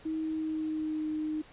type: tone with pitch glide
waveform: sine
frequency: 316.7 to 308.6 Hz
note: D#4 to D#4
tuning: +31 to -14 cents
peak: -30 dBFS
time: 0.05-1.42 s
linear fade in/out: 10 ms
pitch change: -45 cents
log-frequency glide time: 0.2-1.08 s
effects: pink hiss -55 dBFS RMS until 1.52 s + resampled to 8000 Hz